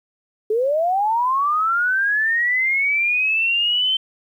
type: linear sweep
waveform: sine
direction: up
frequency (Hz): 415.3 to 3105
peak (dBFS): -16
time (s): 0.5-3.97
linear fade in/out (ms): 5
effects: 9-bit